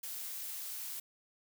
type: noise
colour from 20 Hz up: blue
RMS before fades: -42 dBFS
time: 0.03-1 s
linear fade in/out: 5 ms
effects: none